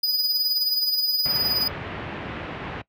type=tone with tremolo; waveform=square; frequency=4954 Hz; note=D#8; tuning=8 cents flat; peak=-19 dBFS; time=0.03-1.68 s; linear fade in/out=5 ms; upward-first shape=sine; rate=19 Hz; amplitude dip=50%
type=low-pass noise; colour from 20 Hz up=pink; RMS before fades=-32 dBFS; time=1.25-2.82 s; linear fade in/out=10 ms; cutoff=2800 Hz; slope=24 dB/octave
effects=noise-tail reverb RT60 0.1 s tail -21 dB re dry + high-pass 80 Hz 12 dB/octave